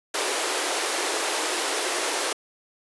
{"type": "high-pass noise", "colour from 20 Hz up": "pink", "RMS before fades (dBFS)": -26, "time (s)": [0.14, 2.33], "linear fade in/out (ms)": 5, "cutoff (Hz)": 330, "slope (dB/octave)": 48, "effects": ["resampled to 24000 Hz"]}